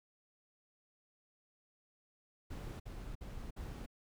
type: noise bursts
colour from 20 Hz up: brown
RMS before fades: -45 dBFS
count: 4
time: 2.5-3.862 s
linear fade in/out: 10 ms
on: 300 ms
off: 54 ms
effects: none